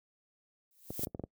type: noise with exponential growth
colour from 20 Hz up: violet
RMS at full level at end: -33 dBFS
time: 0.71-1.05 s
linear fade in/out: 1 ms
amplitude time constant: 73 ms
type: clicks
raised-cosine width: 2 ms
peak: -25 dBFS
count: 7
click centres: 0.905 / 0.994 / 1.035 / 1.071 / 1.148 / 1.196 / 1.238 s
effects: noise-tail reverb RT60 0.1 s tail -24 dB re dry + high-pass 60 Hz 12 dB/octave